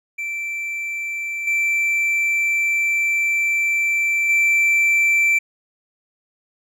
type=tone with level steps; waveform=triangle; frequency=2338 Hz; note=D7; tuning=8 cents flat; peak=-22 / -15 / -12 dBFS; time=0.18-5.39 s; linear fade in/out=10 ms; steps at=1.47 / 4.29 s; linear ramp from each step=5 ms; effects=none

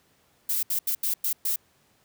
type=noise bursts at uneven times; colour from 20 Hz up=violet; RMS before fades=-26 dBFS; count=6; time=0.49-0.63 / 0.7-0.79 / 0.87-0.95 / 1.03-1.14 / 1.24-1.33 / 1.45-1.56 s; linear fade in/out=5 ms; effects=pink hiss -64 dBFS RMS until 2.04 s + high-pass 80 Hz 12 dB/octave

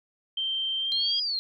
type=tone with pitch glide; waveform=sine; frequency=3136 to 3254 Hz; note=G7 to G#7; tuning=0 to -36 cents; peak=-26 dBFS; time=0.37-1.2 s; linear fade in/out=5 ms; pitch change=+64 cents; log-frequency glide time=0.78-1.08 s
type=exponential two-way sweep; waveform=sine; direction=up then down; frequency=4120 to 4963 to 4120 Hz; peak=-26 dBFS; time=0.92-1.39 s; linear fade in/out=0 ms; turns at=1.21 s
effects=none

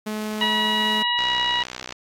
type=tone; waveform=sawtooth; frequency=214.1 Hz; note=A3; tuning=47 cents flat; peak=-22 dBFS; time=0.06-1.03 s; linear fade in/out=10 ms
type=harmonic tone; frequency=965 Hz; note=B5; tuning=40 cents flat; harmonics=1 / 2 / 3 / 4; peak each=-25 / -26 / -23 / -28 dBFS; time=0.41-1.63 s; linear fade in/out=2 ms
type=click train; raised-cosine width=0.2 ms; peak=-14 dBFS; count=47; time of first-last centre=1.19-1.924 s; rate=62.7 Hz
effects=AAC 48 kbps

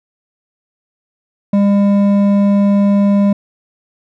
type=tone with hard clipping; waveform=sine; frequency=201.2 Hz; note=G3; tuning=45 cents sharp; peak=-10 dBFS; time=1.53-3.33 s; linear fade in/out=5 ms; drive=8 dB; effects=none

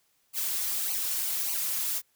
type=noise with flanger; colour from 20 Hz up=blue; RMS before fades=-30 dBFS; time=0.33-2.02 s; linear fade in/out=50 ms; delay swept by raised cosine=0.56 to 5.16 ms; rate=1.7 Hz; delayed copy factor=-0.9; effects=white hiss -70 dBFS RMS until 2.15 s

